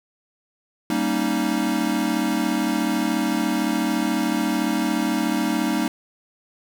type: chord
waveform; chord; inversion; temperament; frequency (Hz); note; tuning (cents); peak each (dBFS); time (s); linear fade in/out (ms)
square; Eb dominant seventh; first; equal; 196 / 233.1 / 277.2 / 311.1; G3 / Bb3 / Db4 / Eb4; 0 / 0 / 0 / 0; -28 / -26 / -28 / -25; 0.9-5.88; 2
effects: 9-bit